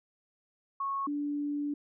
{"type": "tone pair in turn", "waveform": "sine", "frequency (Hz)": [1100, 290.7], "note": ["C#6", "D4"], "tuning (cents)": [-14, -18], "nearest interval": "octave + major seventh", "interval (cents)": 2304, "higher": "first", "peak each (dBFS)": [-30, -30], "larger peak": "neither", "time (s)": [[0.8, 1.07], [1.07, 1.74]], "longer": "second", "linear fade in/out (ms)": 5, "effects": []}